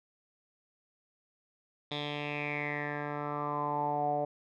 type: tone with low-pass filter sweep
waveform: 10% pulse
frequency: 146.83 Hz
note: D3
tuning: in tune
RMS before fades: -34 dBFS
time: 1.91-4.25 s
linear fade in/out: 5 ms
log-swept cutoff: 3600 to 650 Hz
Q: 6.9
effects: none